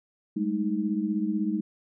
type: tone cluster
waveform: sine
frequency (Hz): 199.2 / 215.2 / 313.7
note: G3 / A3 / D#4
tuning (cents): +28 / -38 / +14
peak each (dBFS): -29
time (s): 0.36-1.61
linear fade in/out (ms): 10
effects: none